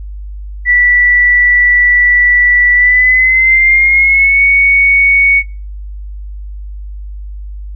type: tone with pitch glide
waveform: sine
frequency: 1961 to 2227 Hz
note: B6 to C#7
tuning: -13 to +7 cents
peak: -5 dBFS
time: 0.65-5.43 s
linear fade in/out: 50 ms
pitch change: +220 cents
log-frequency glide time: 2.74-4.43 s
effects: noise-tail reverb RT60 0.3 s tail -21 dB re dry + added 50 Hz sine -22 dBFS peak until 7.75 s